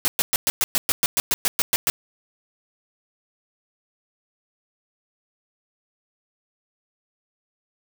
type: noise bursts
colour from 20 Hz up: white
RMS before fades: -20 dBFS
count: 14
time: 0.05-1.9 s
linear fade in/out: 0 ms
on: 30 ms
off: 110 ms
effects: none